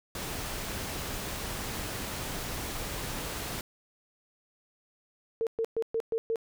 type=noise; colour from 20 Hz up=pink; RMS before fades=-36 dBFS; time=0.15-3.61 s; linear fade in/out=2 ms
type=tone bursts; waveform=sine; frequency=452.6 Hz; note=A4; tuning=49 cents sharp; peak=-26 dBFS; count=6; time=5.41-6.358 s; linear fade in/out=0 ms; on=58 ms; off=120 ms
effects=none